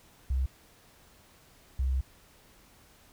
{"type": "tone pair in turn", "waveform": "sine", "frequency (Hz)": [65.41, 65.41], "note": ["C2", "C2"], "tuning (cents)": [0, 0], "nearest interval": "unison", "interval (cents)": 0, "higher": "neither", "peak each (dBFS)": -25, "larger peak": "neither", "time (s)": [[0.3, 0.46], [1.79, 2.01]], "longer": "second", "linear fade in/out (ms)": 5, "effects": ["pink hiss -59 dBFS RMS until 3.12 s"]}